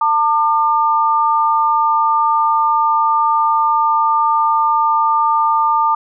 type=tone pair together; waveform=sine; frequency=899 / 1200 Hz; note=A5 / D6; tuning=+37 / +37 cents; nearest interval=perfect fourth; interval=500 cents; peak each=-14 dBFS; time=0.01-5.95 s; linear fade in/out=5 ms; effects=none